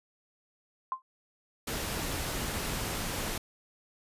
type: tone with exponential decay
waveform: sine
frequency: 1046.5 Hz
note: C6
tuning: in tune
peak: -25 dBFS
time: 0.92-1.02 s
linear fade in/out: 1 ms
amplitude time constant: 20 ms
type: noise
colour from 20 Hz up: pink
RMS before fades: -34 dBFS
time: 1.67-3.38 s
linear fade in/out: 5 ms
effects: resampled to 32000 Hz